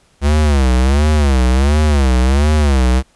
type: tone with vibrato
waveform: square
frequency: 69.3 Hz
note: C#2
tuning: in tune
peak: -10 dBFS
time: 0.21-3.03 s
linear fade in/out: 50 ms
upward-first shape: sine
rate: 1.4 Hz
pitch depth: 180 cents each way
effects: pink hiss -54 dBFS RMS until 3.15 s + resampled to 24000 Hz